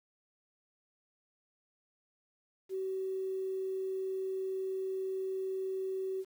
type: tone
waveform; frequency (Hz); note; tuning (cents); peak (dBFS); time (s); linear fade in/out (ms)
sine; 380.4; F#4; +48; -33; 2.69-6.25; 50
effects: 10-bit